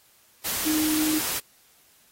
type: tone in noise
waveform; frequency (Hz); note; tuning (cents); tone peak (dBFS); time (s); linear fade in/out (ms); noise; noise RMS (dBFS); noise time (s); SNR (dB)
sine; 309.4; D#4; -10; -22; 0.65-1.2; 20; white; -28; 0.44-1.4; +3
effects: white hiss -59 dBFS RMS until 2.11 s + AAC 48 kbps

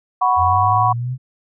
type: chord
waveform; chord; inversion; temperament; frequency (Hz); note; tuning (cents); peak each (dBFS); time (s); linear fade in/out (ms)
sine; F# suspended fourth; none; just; 740 / 986.7 / 1110; F#5 / B5 / C#6; 0 / -2 / +2; -17; 0.21-0.93; 10
type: linear sweep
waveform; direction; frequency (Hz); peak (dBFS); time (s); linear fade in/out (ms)
sine; up; 83.1 to 130.81; -20; 0.36-1.18; 50
effects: none

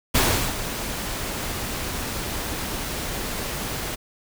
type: noise with ADSR envelope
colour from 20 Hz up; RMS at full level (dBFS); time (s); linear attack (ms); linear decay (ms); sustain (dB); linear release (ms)
pink; -18; 0.14-3.96; 15; 390; -11; 19
effects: none

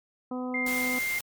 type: harmonic tone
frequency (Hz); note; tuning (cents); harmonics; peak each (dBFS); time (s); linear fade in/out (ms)
252; B3; +35; 1 / 2 / 3 / 4 / 5; -31 / -37 / -41 / -43 / -45; 0.31-0.99; 5
type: tone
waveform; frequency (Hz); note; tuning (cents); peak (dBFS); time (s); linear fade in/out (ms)
sine; 2100; C7; +6; -27; 0.54-1.19; 5
type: noise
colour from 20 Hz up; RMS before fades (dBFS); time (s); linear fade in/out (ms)
white; -36; 0.66-1.21; 5
effects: MP3 96 kbps

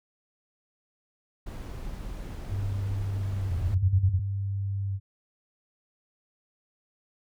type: noise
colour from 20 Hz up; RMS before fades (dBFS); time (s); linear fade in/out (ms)
brown; -37; 1.46-3.75; 10
type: tone with vibrato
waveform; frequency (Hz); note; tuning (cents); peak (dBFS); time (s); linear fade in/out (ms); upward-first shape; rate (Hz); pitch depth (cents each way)
sine; 98; G2; 0; -27; 2.48-5; 50; square; 0.62; 11
type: tone bursts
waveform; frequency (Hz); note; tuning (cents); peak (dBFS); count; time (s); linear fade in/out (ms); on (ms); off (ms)
sine; 92.6; F#2; +2; -20; 7; 3.51-4.199; 10; 65; 39
effects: none

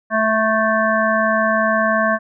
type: harmonic tone with a mistuned harmonic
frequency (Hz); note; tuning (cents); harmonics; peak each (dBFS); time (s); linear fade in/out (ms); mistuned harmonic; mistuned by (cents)
219.3; A3; -6; 1 / 3 / 5 / 7 / 8; -22 / -18 / -20 / -21 / -23; 0.1-2.19; 50; 7; +22
effects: none

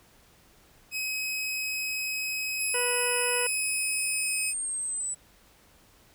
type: tone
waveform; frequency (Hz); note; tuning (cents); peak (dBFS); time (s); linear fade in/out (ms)
sawtooth; 2542; D#7; +36; -26; 0.91-4.54; 50
type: linear sweep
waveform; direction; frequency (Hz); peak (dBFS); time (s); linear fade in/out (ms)
sine; down; 11130 to 7902; -29; 2.59-5.15; 20
type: harmonic tone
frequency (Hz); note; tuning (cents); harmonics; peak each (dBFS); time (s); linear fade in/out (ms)
489.4; B4; -16; 1 / 2 / 3 / 4 / 5 / 6; -31 / -35 / -36 / -38 / -42 / -38; 2.74-3.47; 5
effects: pink hiss -59 dBFS RMS until 6.14 s

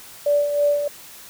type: tone with tremolo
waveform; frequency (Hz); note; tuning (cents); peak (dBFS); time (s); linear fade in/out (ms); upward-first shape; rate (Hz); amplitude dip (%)
sine; 581; D5; -19; -14; 0.26-0.88; 5; sine; 3.1; 55
effects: white hiss -42 dBFS RMS until 1.29 s

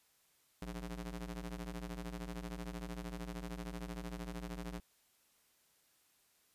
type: ring-modulated tone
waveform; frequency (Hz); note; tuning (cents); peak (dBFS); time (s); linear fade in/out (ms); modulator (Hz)
sawtooth; 116.54; A#2; 0; -35; 0.62-4.8; 0; 64.8
effects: white hiss -72 dBFS RMS until 6.54 s + resampled to 32000 Hz

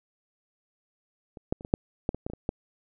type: clicks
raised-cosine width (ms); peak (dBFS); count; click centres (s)
2; -29 / -12 / -30 / -24 / -7 / -11 / -21 / -18 / -25 / -23 / -13; 11; 1.372 / 1.525 / 1.609 / 1.649 / 1.739 / 2.091 / 2.146 / 2.265 / 2.3 / 2.335 / 2.491
effects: none

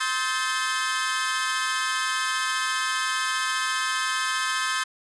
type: tone cluster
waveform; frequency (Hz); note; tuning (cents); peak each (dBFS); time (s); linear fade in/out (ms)
sawtooth; 1049 / 1281 / 1566 / 1753; C6 / E6 / G6 / A6; +4 / -50 / -2 / -7; -26; 0-4.84; 10
effects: resampled to 24000 Hz

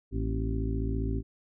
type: harmonic tone with a mistuned harmonic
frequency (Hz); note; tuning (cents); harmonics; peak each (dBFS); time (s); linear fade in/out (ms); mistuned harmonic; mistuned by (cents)
54.9; A1; -3; 1 / 2 / 3 / 4 / 5 / 6 / 7; -30 / -33 / -42 / -39 / -36 / -45 / -39; 0.11-1.23; 50; 4; +99
effects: none

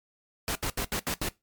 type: noise bursts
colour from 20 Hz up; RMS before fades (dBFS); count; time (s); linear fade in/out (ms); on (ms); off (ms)
pink; -30; 6; 0.48-1.287; 0; 72; 75
effects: noise-tail reverb RT60 0.2 s tail -20 dB re dry + MP3 96 kbps

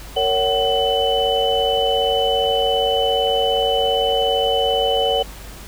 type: tone cluster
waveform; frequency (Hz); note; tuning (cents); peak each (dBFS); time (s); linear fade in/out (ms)
sine; 460.6 / 558 / 753 / 3002; A#4 / C#5 / F#5 / F#7; -21 / +11 / +30 / +24; -21; 0.16-5.23; 10
effects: added 50 Hz sine -36 dBFS peak until 5.67 s + pink hiss -39 dBFS RMS until 5.67 s

